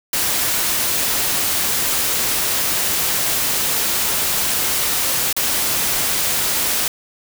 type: noise with dropouts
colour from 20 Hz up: white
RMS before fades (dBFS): -19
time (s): 0.13-6.88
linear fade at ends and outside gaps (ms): 2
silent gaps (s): 5.328-5.365
effects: none